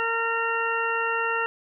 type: harmonic tone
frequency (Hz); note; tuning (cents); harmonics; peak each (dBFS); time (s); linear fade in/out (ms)
458.6; A#4; -28; 1 / 2 / 3 / 4 / 6; -30 / -30 / -27 / -30 / -31; 0-1.46; 0
effects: none